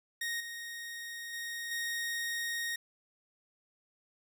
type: tone with level steps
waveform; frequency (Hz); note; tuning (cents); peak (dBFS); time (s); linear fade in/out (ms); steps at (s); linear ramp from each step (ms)
sawtooth; 1864.7; A#6; 0; -30 / -37 / -34 / -30; 0.21-2.76; 5; 0.4 / 1.33 / 1.71; 5
effects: none